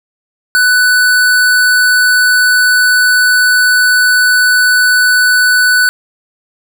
square tone, 1492 Hz, F#6, 14 cents sharp, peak -7 dBFS, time 0.55-5.89 s, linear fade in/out 0 ms, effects none

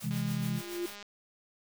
white noise with tremolo, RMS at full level -44 dBFS, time 0-0.96 s, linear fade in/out 10 ms, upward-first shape triangle, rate 7.1 Hz, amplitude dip 75%
sine chord, C augmented, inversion none, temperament equal, 130.81 / 164.81 / 207.7 Hz, C3 / E3 / G#3, 0 / 0 / 0 cents, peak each -34 dBFS, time 0.02-0.62 s, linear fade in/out 50 ms
click train, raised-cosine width 0.2 ms, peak -29 dBFS, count 188, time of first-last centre 0.11-1.027 s, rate 204 Hz
sine tone with exponential growth, 349.2 Hz, F4, in tune, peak -29 dBFS, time 0.26-0.86 s, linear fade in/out 5 ms, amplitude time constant 130 ms
effects none

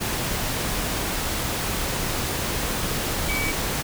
sine tone in noise, 2280 Hz, C#7, 48 cents sharp, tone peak -26 dBFS, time 3.28-3.52 s, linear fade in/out 20 ms, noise pink, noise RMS -26 dBFS, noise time 0-3.83 s, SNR -3 dB, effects none

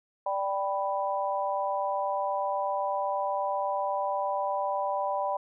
sine chord, G major, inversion second, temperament equal, 587.3 / 784 / 987.8 Hz, D5 / G5 / B5, 0 / 0 / 0 cents, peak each -31 dBFS, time 0.26-5.37 s, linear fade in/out 5 ms, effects none

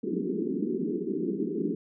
white band-pass noise, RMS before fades -30 dBFS, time 0.03-1.75 s, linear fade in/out 5 ms, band 170 to 420 Hz, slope 96 dB/octave, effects none

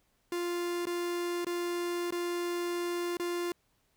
45% pulse tone with dropouts, 349 Hz, F4, 1 cent flat, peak -31 dBFS, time 0.32-3.52 s, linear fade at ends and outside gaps 2 ms, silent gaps 0.855-0.869 / 1.447-1.467 / 2.107-2.123 / 3.17-3.197 s, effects pink hiss -73 dBFS RMS until 3.96 s

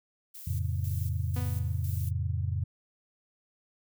violet noise with tremolo, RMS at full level -45 dBFS, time 0.34-2.11 s, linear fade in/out 10 ms, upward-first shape square, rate 2 Hz, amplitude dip 70%
sine chord, F augmented, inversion none, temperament just, 87.31 / 109.13 / 136.42 Hz, F2 / A2 / C#3, 0 / -14 / -27 cents, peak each -30 / -33 / -35 dBFS, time 0.47-2.64 s, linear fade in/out 5 ms
sawtooth tone with exponential decay, 246.9 Hz, B3, in tune, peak -32 dBFS, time 1.36-1.96 s, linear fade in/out 5 ms, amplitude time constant 130 ms
effects none

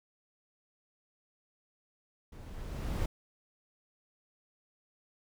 brown noise with level ramp, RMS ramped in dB -49 to -31 dBFS, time 2.32-3.06 s, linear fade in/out 5 ms, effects none

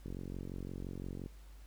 click train, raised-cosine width 3 ms, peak -30 dBFS, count 56, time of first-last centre 0.06-1.261 s, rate 45.8 Hz, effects added 50 Hz sine -51 dBFS peak until 1.66 s + pink hiss -65 dBFS RMS until 1.66 s

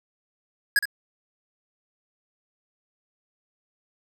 square tone with echo, 1661.2 Hz, G#6, in tune, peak -17 dBFS, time 0.76-0.79 s, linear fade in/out 2 ms, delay 65 ms, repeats 1, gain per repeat -9 dB, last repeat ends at 0.855 s, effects none

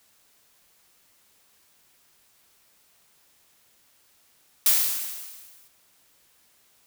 blue noise with exponential decay, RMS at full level -17 dBFS, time 4.66-5.68 s, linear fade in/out 2 ms, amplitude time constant 220 ms, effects white hiss -62 dBFS RMS until 6.86 s

